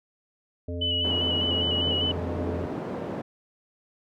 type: harmonic tone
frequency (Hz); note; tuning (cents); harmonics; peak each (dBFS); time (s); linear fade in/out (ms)
86.7; F2; -12; 1 / 3 / 5 / 7; -31 / -36 / -38 / -39; 0.68-2.66; 5
type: tone with vibrato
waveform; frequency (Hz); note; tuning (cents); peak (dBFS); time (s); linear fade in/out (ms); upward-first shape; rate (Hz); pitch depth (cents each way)
sine; 2960; F#7; 0; -24; 0.81-2.12; 10; square; 5; 24
type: band-pass noise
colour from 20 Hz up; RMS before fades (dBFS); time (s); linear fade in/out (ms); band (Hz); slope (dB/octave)
white; -33; 1.04-3.22; 10; 140 to 450; 12
effects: none